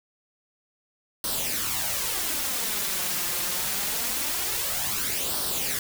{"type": "noise with flanger", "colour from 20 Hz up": "white", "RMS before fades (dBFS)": -28, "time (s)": [1.24, 5.79], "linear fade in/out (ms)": 2, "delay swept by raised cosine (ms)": [0.21, 5.71], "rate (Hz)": 0.24, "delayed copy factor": 0.6, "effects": []}